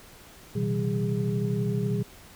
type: tone cluster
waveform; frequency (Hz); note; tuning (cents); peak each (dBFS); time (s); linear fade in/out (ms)
sine; 122.5 / 134.8 / 159.1 / 192.5 / 409.9; B2 / C#3 / D#3 / G3 / G#4; -14 / -48 / +39 / -31 / -23; -28 / -35 / -31 / -29 / -32; 0.55-2.03; 10
effects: tanh soft clip ceiling -13 dBFS + pink hiss -50 dBFS RMS until 2.35 s